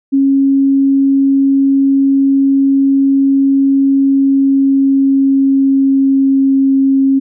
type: tone with pitch glide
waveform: sine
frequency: 273.5 to 270.4 Hz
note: C#4 to C#4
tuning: -23 to -43 cents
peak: -7 dBFS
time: 0.12-7.2 s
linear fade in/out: 20 ms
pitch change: -20 cents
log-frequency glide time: 3.95-6.71 s
effects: none